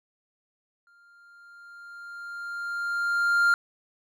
triangle tone with exponential growth, 1398 Hz, F6, 1 cent sharp, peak -15 dBFS, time 0.87-3.54 s, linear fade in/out 1 ms, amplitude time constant 580 ms, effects none

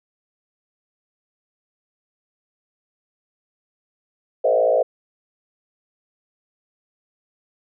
sine tone with frequency modulation, 573 Hz, D5, 43 cents flat, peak -14 dBFS, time 4.44-4.83 s, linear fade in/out 10 ms, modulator 56.2 Hz, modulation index 1.9, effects none

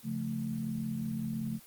sine chord, Db augmented, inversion none, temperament equal, 138.59 / 174.61 / 220 Hz, Db3 / F3 / A3, 0 / 0 / 0 cents, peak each -38 / -40 / -34 dBFS, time 0.03-1.6 s, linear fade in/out 50 ms, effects white hiss -55 dBFS RMS until 1.66 s + Opus 24 kbps

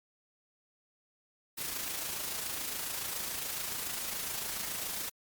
white noise with amplitude modulation, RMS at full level -35 dBFS, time 1.57-5.1 s, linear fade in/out 20 ms, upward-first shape sine, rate 27.1 Hz, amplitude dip 45%, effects Opus 48 kbps

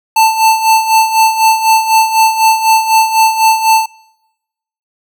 square tone with tremolo, 886 Hz, A5, 12 cents sharp, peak -5 dBFS, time 0.16-3.86 s, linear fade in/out 5 ms, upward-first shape sine, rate 4 Hz, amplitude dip 70%, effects noise-tail reverb RT60 1.0 s tail -24 dB re dry

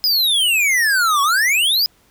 square exponential two-way sweep, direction down then up, 5100 to 1097 to 5100 Hz, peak -14 dBFS, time 0.04-1.86 s, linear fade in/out 0 ms, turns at 1.22 s, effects pink hiss -56 dBFS RMS until 2.1 s

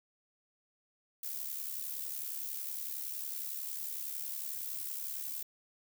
violet noise with amplitude modulation, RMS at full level -37 dBFS, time 1.23-5.43 s, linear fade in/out 5 ms, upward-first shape sine, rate 70.9 Hz, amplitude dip 60%, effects none

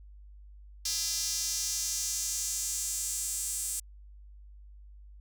square tone with high-pass filter sweep, 183.9 Hz, F#3, 10 cents flat, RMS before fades -33 dBFS, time 0.85-3.8 s, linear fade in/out 5 ms, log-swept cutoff 5300 to 8200 Hz, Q 2.8, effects added 50 Hz sine -48 dBFS peak until 5.2 s

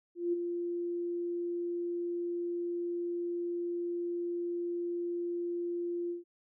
sine tone with ADSR envelope, 346.9 Hz, F4, 12 cents flat, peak -26 dBFS, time 0.15-6.24 s, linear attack 180 ms, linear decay 16 ms, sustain -6 dB, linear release 140 ms, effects none

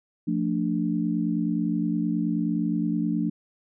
sine chord, D minor, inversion first, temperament equal with one note detuned, 174.61 / 223.6 / 293.7 Hz, F3 / A3 / D4, 0 / +28 / 0 cents, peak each -27 dBFS, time 0.27-3.3 s, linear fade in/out 10 ms, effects none

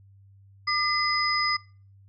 sine tone cluster, 1199 / 2036 / 5010 Hz, D6 / C7 / D#8, +36 / -48 / +11 cents, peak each -27 dBFS, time 0.67-1.57 s, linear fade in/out 10 ms, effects noise-tail reverb RT60 0.4 s tail -23 dB re dry + added 98 Hz sine -51 dBFS peak until 2.08 s

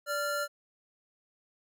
square tone pair together, 582 / 1384.2 Hz, D5 / F6, -16 / -16 cents, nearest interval octave + minor third, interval 1500 cents, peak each -34 / -33 dBFS, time 0.06-0.48 s, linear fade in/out 50 ms, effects none

